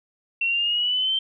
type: exponential sweep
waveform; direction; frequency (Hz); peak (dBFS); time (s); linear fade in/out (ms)
sine; up; 2705 to 3136; -20; 0.41-1.19; 5
effects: none